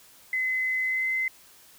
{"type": "tone with pitch glide", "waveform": "sine", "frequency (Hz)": [2037, 2057], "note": ["C7", "C7"], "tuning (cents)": [-47, -30], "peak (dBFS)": -24, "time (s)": [0.33, 1.28], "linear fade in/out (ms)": 2, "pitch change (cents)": 17, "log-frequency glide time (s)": [0.85, 1.08], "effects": ["white hiss -54 dBFS RMS until 1.78 s"]}